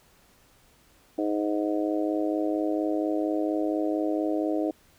harmonic tone, 104.3 Hz, G#2, 8 cents sharp, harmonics 3 / 4 / 5 / 6 / 7, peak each -26 / -33 / -33 / -32 / -37 dBFS, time 1.18-4.71 s, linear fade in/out 5 ms, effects pink hiss -60 dBFS RMS until 4.98 s

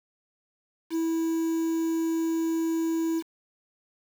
triangle tone with quantisation, 327.2 Hz, E4, 13 cents flat, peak -22 dBFS, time 0.9-3.23 s, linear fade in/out 50 ms, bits 7, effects none

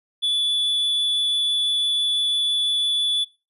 triangle tone, 3451 Hz, A7, 34 cents flat, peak -17 dBFS, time 0.22-3.25 s, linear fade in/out 20 ms, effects noise-tail reverb RT60 0.3 s tail -20 dB re dry + resampled to 32000 Hz

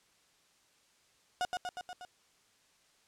35% pulse tone with echo, 725 Hz, F#5, 35 cents flat, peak -28 dBFS, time 1.41-1.45 s, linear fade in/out 0 ms, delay 120 ms, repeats 5, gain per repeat -3 dB, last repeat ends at 2.05 s, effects white hiss -68 dBFS RMS until 3.07 s + low-pass 8000 Hz 12 dB/octave

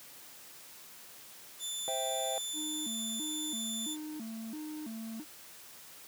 20% pulse tone, 3520 Hz, A7, in tune, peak -30 dBFS, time 1.59-3.97 s, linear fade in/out 50 ms
triangle chord, C major, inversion none, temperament equal, 523.3 / 659.3 / 784 Hz, C5 / E5 / G5, 0 / 0 / 0 cents, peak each -36 dBFS, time 1.88-2.38 s, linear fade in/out 0 ms
triangle tone with vibrato, 261.9 Hz, C4, 2 cents sharp, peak -37 dBFS, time 2.53-5.25 s, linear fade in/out 50 ms, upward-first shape square, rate 1.5 Hz, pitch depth 270 cents each way
effects white hiss -52 dBFS RMS until 6.07 s + high-pass 100 Hz 12 dB/octave

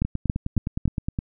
two click trains, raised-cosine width 5 ms, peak -9 / -13 dBFS, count 4 / 12, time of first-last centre 0.02-0.856 / 0.05-1.189 s, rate 3.59 / 9.66 Hz, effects none

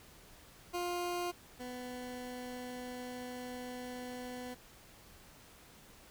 20% pulse tone pair in turn, 352.3 / 249.1 Hz, F4 / B3, +15 / +15 cents, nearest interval tritone, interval 600 cents, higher first, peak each -30 / -37 dBFS, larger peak first, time 0.73-1.32 / 1.59-4.55 s, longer second, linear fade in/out 20 ms, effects pink hiss -58 dBFS RMS until 6.1 s

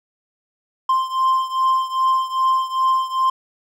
triangle beating tone pair, 1046.5 / 1049 Hz, C6 / C6, 0 / +4 cents, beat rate 2.5 Hz, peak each -16 / -19 dBFS, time 0.89-3.3 s, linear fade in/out 5 ms, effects none

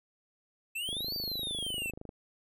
square exponential two-way sweep, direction up then down, 2600 to 4680 to 2600 Hz, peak -34 dBFS, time 0.75-1.91 s, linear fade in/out 10 ms, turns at 1.15 s
click train, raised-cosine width 2 ms, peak -30 dBFS, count 32, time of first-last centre 0.89-2.092 s, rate 25.8 Hz
effects none

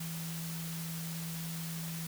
sine tone in noise, 164.81 Hz, E3, in tune, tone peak -38 dBFS, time 0-2.07 s, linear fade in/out 5 ms, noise white, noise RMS -44 dBFS, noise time 0-2.07 s, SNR +3 dB, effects none

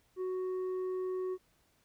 triangle tone with tanh clipping, 370.7 Hz, F#4, 3 cents sharp, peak -34 dBFS, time 0.16-1.38 s, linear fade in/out 50 ms, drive 9 dB, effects pink hiss -71 dBFS RMS until 1.84 s

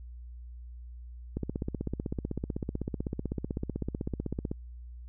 click train, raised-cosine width 3 ms, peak -19 dBFS, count 51, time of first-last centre 1.37-4.515 s, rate 15.9 Hz, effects added 60 Hz sine -42 dBFS peak until 5.08 s

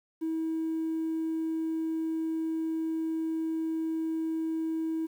triangle tone, 322.1 Hz, E4, 40 cents flat, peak -25 dBFS, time 0.21-5.07 s, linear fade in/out 20 ms, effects tanh soft clip ceiling -25 dBFS + 10-bit

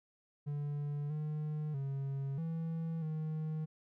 triangle tone with pitch steps, 145.5 / 152.2 / 137.2 / 163.7 / 156.3 Hz, D3 / D#3 / C#3 / E3 / D#3, -16 / -38 / -17 / -12 / +8 cents, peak -33 dBFS, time 0.46-3.66 s, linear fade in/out 20 ms, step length 640 ms, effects none

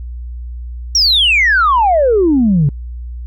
sine exponential sweep, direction down, 5740 to 135.1 Hz, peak -7 dBFS, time 0.95-2.69 s, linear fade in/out 2 ms, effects tanh soft clip ceiling -4 dBFS + added 60 Hz sine -23 dBFS peak until 3.26 s

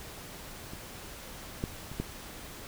clicks, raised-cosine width 3 ms, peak -29 / -17 / -30 / -18 dBFS, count 4, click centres 0.735 / 1.639 / 1.916 / 2 s, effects pink hiss -45 dBFS RMS until 2.67 s

